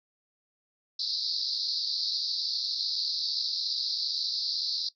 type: band-pass noise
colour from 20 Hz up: pink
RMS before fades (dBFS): -31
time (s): 0.99-4.89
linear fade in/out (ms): 5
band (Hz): 4000 to 5100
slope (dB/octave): 96
effects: noise-tail reverb RT60 0.1 s tail -18 dB re dry